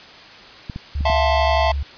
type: clicks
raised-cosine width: 5 ms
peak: -16 dBFS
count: 4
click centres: 0.698 / 0.761 / 1.008 / 1.099 s
type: tone with pitch glide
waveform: sine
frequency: 71.4 to 70.13 Hz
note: D2 to C#2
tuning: -48 to +21 cents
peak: -20 dBFS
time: 0.95-1.83 s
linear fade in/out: 5 ms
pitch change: -31 cents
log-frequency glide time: 1.05-1.25 s
type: chord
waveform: square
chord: F major seventh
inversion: third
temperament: equal with one note detuned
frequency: 659.3 / 711.1 / 880 / 1046.5 Hz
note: E5 / F5 / A5 / C6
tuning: 0 / +31 / 0 / 0 cents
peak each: -20 / -24 / -22 / -26 dBFS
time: 1.05-1.72 s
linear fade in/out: 5 ms
effects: white hiss -41 dBFS RMS until 1.97 s + resampled to 11025 Hz